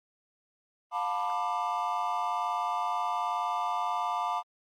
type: chord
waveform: triangle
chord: B half-diminished seventh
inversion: second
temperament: just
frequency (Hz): 711.2 / 889 / 987.8 / 1185.3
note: F5 / A5 / B5 / D6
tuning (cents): +31 / +18 / 0 / +16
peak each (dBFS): -32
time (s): 0.91-4.43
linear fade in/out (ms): 50
effects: Opus 32 kbps